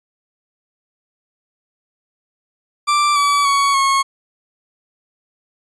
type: tone with pitch steps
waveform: 40% pulse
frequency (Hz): 1174.7 / 1146.5 / 1119.1 / 1092.2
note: D6 / D6 / C#6 / C#6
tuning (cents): 0 / -42 / +16 / -26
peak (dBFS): -12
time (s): 2.87-4.03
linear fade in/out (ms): 20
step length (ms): 290
effects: resampled to 22050 Hz